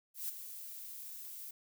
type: noise with ADSR envelope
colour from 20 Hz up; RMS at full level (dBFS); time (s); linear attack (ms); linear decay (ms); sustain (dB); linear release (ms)
violet; -37; 0.14-1.51; 150; 9; -10; 5
effects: none